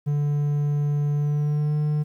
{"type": "tone with pitch glide", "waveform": "triangle", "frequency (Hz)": [146, 149.93], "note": ["D3", "D3"], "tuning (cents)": [-10, 36], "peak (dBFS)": -18, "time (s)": [0.06, 2.04], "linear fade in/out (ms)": 20, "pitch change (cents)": 46, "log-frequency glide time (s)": [1.13, 1.75], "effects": ["10-bit"]}